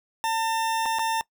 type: tone with dropouts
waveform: 40% pulse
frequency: 900 Hz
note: A5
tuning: 39 cents sharp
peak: -22 dBFS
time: 0.24-1.21 s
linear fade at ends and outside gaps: 0 ms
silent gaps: 0.856-0.86 / 0.986-0.993 s
effects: noise-tail reverb RT60 0.1 s tail -21 dB re dry